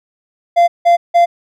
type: tone bursts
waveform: triangle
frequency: 690 Hz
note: F5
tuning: 21 cents flat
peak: -4 dBFS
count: 3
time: 0.56-1.26 s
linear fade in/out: 20 ms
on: 120 ms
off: 170 ms
effects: none